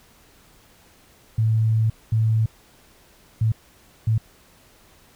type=tone bursts at uneven times; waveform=sine; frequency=110.9 Hz; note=A2; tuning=14 cents sharp; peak=-16 dBFS; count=4; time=1.38-1.9 / 2.12-2.46 / 3.41-3.52 / 4.07-4.18 s; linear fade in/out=5 ms; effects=pink hiss -54 dBFS RMS until 5.15 s